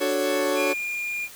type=chord; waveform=40% pulse; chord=D major seventh; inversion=none; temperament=equal; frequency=293.7 / 370 / 440 / 554.4 Hz; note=D4 / F#4 / A4 / C#5; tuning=0 / 0 / 0 / 0 cents; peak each=-28 / -27 / -29 / -24 dBFS; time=0-0.74 s; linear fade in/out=20 ms
type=tone; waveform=triangle; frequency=2412 Hz; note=D7; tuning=46 cents sharp; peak=-25 dBFS; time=0.55-1.29 s; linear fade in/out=50 ms
effects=white hiss -44 dBFS RMS until 1.35 s